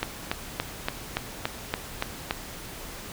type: click train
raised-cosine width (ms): 0.3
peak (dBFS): -9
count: 9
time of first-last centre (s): 0.03-2.309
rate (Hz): 3.51
effects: pink hiss -40 dBFS RMS until 3.12 s